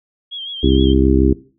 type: tone with vibrato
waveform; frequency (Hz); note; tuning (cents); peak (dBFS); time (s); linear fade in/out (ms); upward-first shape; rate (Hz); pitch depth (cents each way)
sine; 3243; G#7; -42; -25; 0.31-0.94; 20; sine; 6.4; 59
type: harmonic tone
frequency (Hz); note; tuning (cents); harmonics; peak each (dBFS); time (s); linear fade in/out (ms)
66.2; C2; +21; 1 / 2 / 3 / 4 / 5 / 6; -15 / -20 / -21 / -16 / -16 / -19; 0.63-1.33; 5
effects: noise-tail reverb RT60 0.4 s tail -19 dB re dry